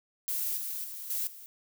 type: noise with level steps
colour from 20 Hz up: violet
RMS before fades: -32 / -36 / -41 / -32 / -48 dBFS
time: 0.28-1.46 s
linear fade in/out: 0 ms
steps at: 0.57 / 0.84 / 1.1 / 1.27 s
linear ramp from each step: 2 ms
effects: none